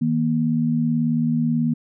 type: tone pair together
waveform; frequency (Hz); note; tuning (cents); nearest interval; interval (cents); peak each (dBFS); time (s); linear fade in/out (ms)
sine; 158.4 / 236.8; D#3 / A#3; +31 / +27; perfect fifth; 696; -22 / -19; 0.01-1.74; 10
effects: none